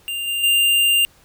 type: tone with level steps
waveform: square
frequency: 2794 Hz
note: F7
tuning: in tune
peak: -24 / -21 / -14 dBFS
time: 0.08-1.05 s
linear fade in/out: 0 ms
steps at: 0.27 / 0.43 s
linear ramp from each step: 10 ms
effects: pink hiss -53 dBFS RMS until 1.24 s